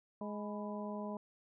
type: harmonic tone with a mistuned harmonic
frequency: 208.8 Hz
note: G#3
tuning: 10 cents sharp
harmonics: 1 / 2 / 3 / 4 / 5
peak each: -41 / -47 / -45 / -51 / -48 dBFS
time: 0.21-1.17 s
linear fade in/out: 2 ms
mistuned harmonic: 5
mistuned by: -83 cents
effects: none